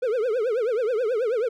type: tone with vibrato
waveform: triangle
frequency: 466.2 Hz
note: A#4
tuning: in tune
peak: -19 dBFS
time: 0.02-1.49 s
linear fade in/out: 10 ms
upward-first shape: triangle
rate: 9.3 Hz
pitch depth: 240 cents each way
effects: none